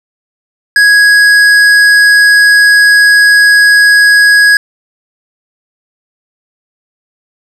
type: tone with hard clipping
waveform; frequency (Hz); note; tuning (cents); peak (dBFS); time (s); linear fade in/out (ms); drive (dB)
sine; 1661.2; G#6; 0; -4; 0.76-4.57; 2; 10
effects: none